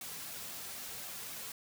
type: noise with flanger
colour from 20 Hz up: white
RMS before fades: -44 dBFS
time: 0.01-1.52 s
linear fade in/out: 2 ms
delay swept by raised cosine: 2 to 3.4 ms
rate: 3.8 Hz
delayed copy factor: -0.5
effects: none